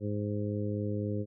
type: harmonic tone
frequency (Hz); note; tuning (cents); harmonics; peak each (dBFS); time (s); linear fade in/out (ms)
103.83; G#2; 0; 1 / 2 / 3 / 4 / 5; -33 / -36 / -38 / -39 / -40; 0-1.26; 50
effects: none

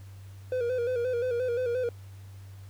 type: tone with vibrato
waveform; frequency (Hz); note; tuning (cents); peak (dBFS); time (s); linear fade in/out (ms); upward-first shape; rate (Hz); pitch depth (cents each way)
triangle; 490.7; B4; -11; -24; 0.52-1.89; 2; square; 5.7; 60
effects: added 97 Hz sine -43 dBFS peak until 2.69 s + pink hiss -59 dBFS RMS until 2.69 s

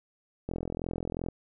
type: click train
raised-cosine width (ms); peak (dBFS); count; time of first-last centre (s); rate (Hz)
2; -20; 35; 0.49-1.286; 42.7
effects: none

